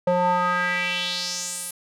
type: tone with band-pass filter sweep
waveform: square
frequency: 178.6 Hz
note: F3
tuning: 39 cents sharp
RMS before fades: -24 dBFS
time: 0.07-1.71 s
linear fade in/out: 5 ms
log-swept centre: 610 to 11000 Hz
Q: 3.4
effects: none